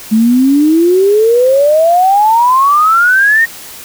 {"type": "exponential sweep", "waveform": "sine", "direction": "up", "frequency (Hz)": [213.6, 1874], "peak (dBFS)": -5, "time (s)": [0.11, 3.46], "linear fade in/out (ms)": 20, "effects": ["white hiss -30 dBFS RMS until 3.84 s"]}